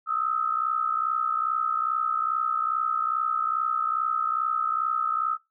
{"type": "tone pair together", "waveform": "sine", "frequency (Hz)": [1255.6, 1318], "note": ["D#6", "E6"], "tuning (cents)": [15, -1], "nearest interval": "minor second", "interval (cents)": 84, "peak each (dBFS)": -26, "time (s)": [0.06, 5.38], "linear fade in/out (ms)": 50, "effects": ["noise-tail reverb RT60 0.2 s tail -21 dB re dry"]}